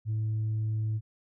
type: tone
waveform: sine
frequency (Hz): 109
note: A2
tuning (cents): -16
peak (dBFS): -25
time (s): 0.05-1.01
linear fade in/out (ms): 50
effects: tanh soft clip ceiling -25 dBFS